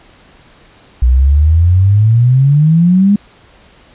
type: exponential sweep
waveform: sine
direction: up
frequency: 59.6 to 207.7 Hz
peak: -5 dBFS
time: 1.02-3.16 s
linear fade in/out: 5 ms
effects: pink hiss -44 dBFS RMS until 3.94 s + resampled to 8000 Hz